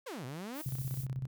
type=exponential two-way sweep; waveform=sawtooth; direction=down then up; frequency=583 to 119.4 to 325.3 Hz; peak=-36 dBFS; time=0.06-0.62 s; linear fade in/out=10 ms; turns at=0.25 s
type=noise; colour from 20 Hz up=violet; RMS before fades=-46 dBFS; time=0.53-1.07 s; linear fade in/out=50 ms
type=tone with tremolo; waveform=sine; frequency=130.81 Hz; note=C3; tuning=in tune; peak=-32 dBFS; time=0.66-1.27 s; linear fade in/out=2 ms; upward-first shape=square; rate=16 Hz; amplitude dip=65%
effects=none